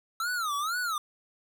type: tone with vibrato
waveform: square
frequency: 1301 Hz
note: E6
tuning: 23 cents flat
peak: -29 dBFS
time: 0.2-0.98 s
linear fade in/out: 2 ms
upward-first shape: sine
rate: 2.1 Hz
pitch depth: 230 cents each way
effects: none